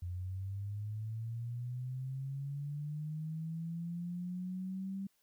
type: linear sweep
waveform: sine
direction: up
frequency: 87.31 to 196 Hz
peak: -37 dBFS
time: 0.02-5.07 s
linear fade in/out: 5 ms
effects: white hiss -75 dBFS RMS until 5.22 s